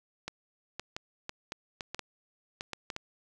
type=clicks; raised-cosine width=0.2 ms; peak=-19 dBFS; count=12; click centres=0.28 / 0.796 / 0.965 / 1.294 / 1.521 / 1.808 / 1.946 / 1.993 / 2.609 / 2.733 / 2.902 / 2.964 s; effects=none